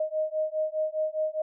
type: beating tone pair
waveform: sine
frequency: 620 / 624.9 Hz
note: D#5 / D#5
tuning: -6 / +7 cents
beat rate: 4.9 Hz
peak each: -29 dBFS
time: 0-1.42 s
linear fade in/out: 5 ms
effects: none